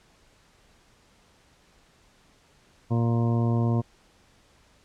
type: harmonic tone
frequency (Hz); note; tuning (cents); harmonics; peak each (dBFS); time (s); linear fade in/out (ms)
117; A#2; +7; 1 / 2 / 3 / 4 / 5 / 6 / 8 / 9; -22 / -27 / -33 / -37 / -39 / -38 / -40 / -42; 2.9-3.82; 20
effects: pink hiss -60 dBFS RMS until 4.84 s + low-pass 8000 Hz 12 dB/octave